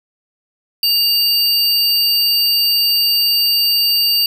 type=tone pair together; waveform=square; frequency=2811 / 4627 Hz; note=F7 / D8; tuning=+11 / -27 cents; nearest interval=major sixth; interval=862 cents; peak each=-21 / -13 dBFS; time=0.83-4.26 s; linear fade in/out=2 ms; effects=8-bit